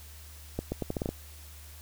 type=accelerating click train; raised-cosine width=2 ms; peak=-17 dBFS; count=8; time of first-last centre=0.59-1.09 s; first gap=130 ms; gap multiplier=0.79; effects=added 75 Hz sine -47 dBFS peak until 1.81 s + white hiss -52 dBFS RMS until 1.81 s